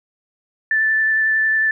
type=tone with vibrato; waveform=sine; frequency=1760 Hz; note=A6; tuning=in tune; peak=-14 dBFS; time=0.71-1.71 s; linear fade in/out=2 ms; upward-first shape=sine; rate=11 Hz; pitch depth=10 cents each way; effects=none